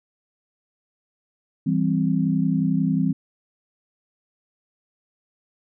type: chord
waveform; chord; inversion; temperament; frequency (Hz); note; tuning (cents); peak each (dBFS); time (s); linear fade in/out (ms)
sine; C major; first; equal; 164.81 / 196 / 261.6; E3 / G3 / C4; 0 / 0 / 0; -22 / -23 / -23; 1.66-3.13; 10
effects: none